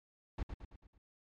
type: noise with echo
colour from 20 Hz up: brown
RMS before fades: -36 dBFS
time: 0.38-0.43 s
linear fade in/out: 5 ms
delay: 110 ms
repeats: 5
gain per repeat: -6 dB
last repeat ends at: 0.98 s
effects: low-pass 4000 Hz 12 dB/octave + MP3 96 kbps